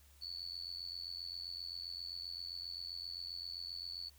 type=tone with amplitude modulation; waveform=sine; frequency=4443 Hz; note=C#8; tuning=3 cents sharp; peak=-38 dBFS; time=0.21-4.1 s; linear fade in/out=20 ms; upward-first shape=sine; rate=87.6 Hz; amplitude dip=90%; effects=added 70 Hz sine -62 dBFS peak until 4.18 s + white hiss -67 dBFS RMS until 4.18 s